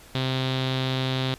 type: tone with low-pass filter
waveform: sawtooth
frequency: 130.81 Hz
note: C3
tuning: in tune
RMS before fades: -26 dBFS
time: 0.15-1.34 s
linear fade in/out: 0 ms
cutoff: 3700 Hz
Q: 5.5
effects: pink hiss -49 dBFS RMS until 1.38 s + resampled to 32000 Hz